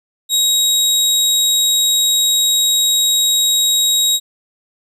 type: tone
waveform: 25% pulse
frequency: 3800 Hz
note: A#7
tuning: 33 cents sharp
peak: -8 dBFS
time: 0.29-4.2 s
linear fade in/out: 50 ms
effects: none